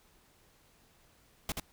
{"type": "noise with echo", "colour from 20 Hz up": "pink", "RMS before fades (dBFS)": -34, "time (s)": [1.49, 1.52], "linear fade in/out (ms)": 2, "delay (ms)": 79, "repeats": 1, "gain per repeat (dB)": -3, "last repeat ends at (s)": 1.599, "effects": ["pink hiss -65 dBFS RMS until 1.72 s"]}